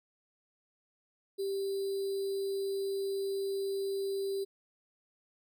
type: tone with sample-and-hold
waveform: sine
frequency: 392 Hz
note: G4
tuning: in tune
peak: -31 dBFS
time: 1.38-4.45 s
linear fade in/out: 20 ms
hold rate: 4410 Hz
effects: none